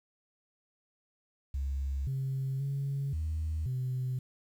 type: tone with pitch steps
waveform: sine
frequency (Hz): 68.4 / 133.9 / 138.8 / 78.7 / 128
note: C#2 / C3 / C#3 / D#2 / C3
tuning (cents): -23 / +40 / +3 / +20 / -38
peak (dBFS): -29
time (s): 1.54-4.19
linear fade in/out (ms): 5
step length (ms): 530
effects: tanh soft clip ceiling -27 dBFS + 10-bit